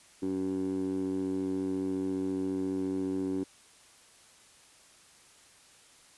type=tone with band-pass filter; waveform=15% pulse; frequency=94.5 Hz; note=F#2; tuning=37 cents sharp; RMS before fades=-32 dBFS; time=0.22-3.44 s; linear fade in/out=10 ms; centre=320 Hz; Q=4.7; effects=white hiss -58 dBFS RMS until 6.17 s + resampled to 24000 Hz